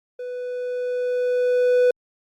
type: tone with level ramp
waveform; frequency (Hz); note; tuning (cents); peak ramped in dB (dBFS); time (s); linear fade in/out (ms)
triangle; 495.9; B4; +7; -27 to -11; 0.19-1.91; 5
effects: Opus 48 kbps